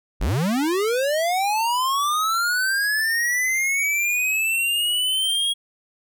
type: linear sweep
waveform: square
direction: up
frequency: 31.43 to 3304 Hz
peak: -20 dBFS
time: 0.2-5.54 s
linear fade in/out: 20 ms
effects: none